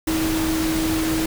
sine tone in noise, 319.5 Hz, D#4, 46 cents sharp, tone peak -20 dBFS, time 0.07-1.26 s, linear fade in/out 5 ms, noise pink, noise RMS -26 dBFS, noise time 0.07-1.26 s, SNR +3 dB, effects none

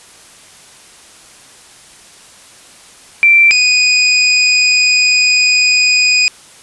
sine / 25% pulse tone pair in turn, 2349 / 2483 Hz, D7 / D#7, 0 / -4 cents, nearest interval minor second, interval 96 cents, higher second, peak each -4 dBFS, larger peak neither, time 3.23-3.51 / 3.51-6.28 s, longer second, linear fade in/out 0 ms, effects white hiss -40 dBFS RMS until 6.62 s + resampled to 24000 Hz

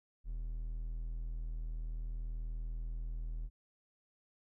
triangle tone, 40.28 Hz, E1, 39 cents flat, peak -35 dBFS, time 0.24-3.5 s, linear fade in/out 50 ms, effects none

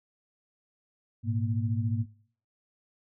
sine tone cluster, 105.5 / 119.7 / 234.1 Hz, G#2 / A#2 / A#3, +28 / +46 / +8 cents, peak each -28 / -33 / -34 dBFS, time 1.23-2.06 s, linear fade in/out 50 ms, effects noise-tail reverb RT60 0.5 s tail -18 dB re dry

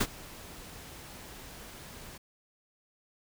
pink noise with ADSR envelope, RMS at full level -26 dBFS, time 0-2.18 s, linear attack 11 ms, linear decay 50 ms, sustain -21 dB, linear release 9 ms, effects none

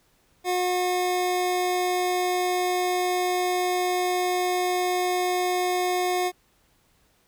square tone pair together, 361.7 / 723.4 Hz, F#4 / F#5, -39 / -39 cents, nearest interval octave, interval 1200 cents, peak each -26 dBFS, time 0.44-6.32 s, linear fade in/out 50 ms, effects pink hiss -64 dBFS RMS until 7.27 s

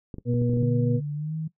clicks, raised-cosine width 3 ms, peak -23 dBFS, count 8, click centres 0.142 / 0.184 / 0.34 / 0.418 / 0.496 / 0.536 / 0.571 / 0.629 s
harmonic tone, 120.6 Hz, B2, 41 cents flat, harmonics 1 / 2 / 4, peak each -23 / -26 / -29 dBFS, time 0.25-1.01 s, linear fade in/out 50 ms
sine tone with pitch glide, 146.83 to 158.28 Hz, D3 to D#3, 0 to +30 cents, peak -27 dBFS, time 0.6-1.48 s, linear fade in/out 10 ms, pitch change +130 cents, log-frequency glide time 1.14-1.35 s
effects noise-tail reverb RT60 0.1 s tail -18 dB re dry

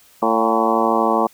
harmonic tone with a mistuned harmonic, 112.6 Hz, A2, 40 cents sharp, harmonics 2 / 3 / 4 / 5 / 6 / 7 / 8 / 9 / 10, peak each -23 / -23 / -23 / -23 / -23 / -23 / -23 / -23 / -23 dBFS, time 0.22-1.27 s, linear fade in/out 5 ms, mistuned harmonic 6, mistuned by +66 cents, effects white hiss -51 dBFS RMS until 1.33 s

